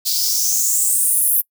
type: noise with high-pass filter sweep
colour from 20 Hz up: blue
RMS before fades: -17 dBFS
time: 0.05-1.42 s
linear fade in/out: 20 ms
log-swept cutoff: 4400 to 12000 Hz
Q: 5.2
effects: noise-tail reverb RT60 0.1 s tail -26 dB re dry